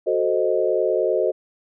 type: chord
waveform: sine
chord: F# diminished seventh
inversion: none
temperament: equal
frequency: 370 / 440 / 523.3 / 622.3 Hz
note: F#4 / A4 / C5 / Eb5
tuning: 0 / 0 / 0 / 0 cents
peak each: -23 dBFS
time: 0.06-1.32 s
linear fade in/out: 20 ms
effects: none